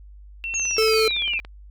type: tone with pitch glide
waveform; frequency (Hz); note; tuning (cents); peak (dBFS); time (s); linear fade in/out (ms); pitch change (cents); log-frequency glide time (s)
sine; 2704 to 2381; E7 to D7; +43 to +23; -26; 0.44-1.4; 0; -220; 0.71-1.1
type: click train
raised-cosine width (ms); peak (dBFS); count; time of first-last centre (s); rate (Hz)
0.3; -23; 17; 0.54-1.449; 17.6
type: linear sweep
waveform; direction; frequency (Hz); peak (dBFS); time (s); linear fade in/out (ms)
sine; down; 6650 to 2505; -23; 0.54-1.39; 10
type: tone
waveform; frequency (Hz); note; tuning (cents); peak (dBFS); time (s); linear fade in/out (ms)
square; 440; A4; 0; -18; 0.78-1.08; 2
effects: added 50 Hz sine -41 dBFS peak until 1.7 s